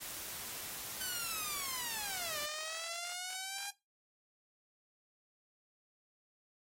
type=noise; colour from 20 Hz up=white; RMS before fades=-44 dBFS; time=0-2.47 s; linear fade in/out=20 ms
type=linear two-way sweep; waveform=5% pulse; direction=down then up; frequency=1537 to 587.3 to 810 Hz; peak=-28 dBFS; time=1-3.71 s; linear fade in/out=10 ms; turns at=2.39 s
effects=noise-tail reverb RT60 0.2 s tail -17 dB re dry + AAC 48 kbps